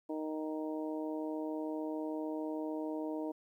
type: harmonic tone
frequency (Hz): 155.56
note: D#3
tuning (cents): 0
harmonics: 2 / 3 / 4 / 5 / 6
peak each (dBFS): -37 / -43 / -43 / -52 / -48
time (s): 0.09-3.32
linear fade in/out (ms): 10
effects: 12-bit